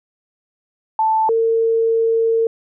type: tone pair in turn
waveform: sine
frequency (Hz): 880 / 453.9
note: A5 / A#4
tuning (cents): 0 / -46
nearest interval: major seventh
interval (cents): 1146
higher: first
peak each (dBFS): -13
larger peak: neither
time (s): 0.99-1.29 / 1.29-2.47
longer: second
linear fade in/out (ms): 2
effects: none